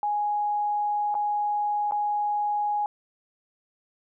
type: tone with dropouts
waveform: sine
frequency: 830.6 Hz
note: G#5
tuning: in tune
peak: -23 dBFS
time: 0.03-2.86 s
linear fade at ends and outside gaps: 1 ms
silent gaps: 1.143-1.151 / 1.911-1.921 s
effects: none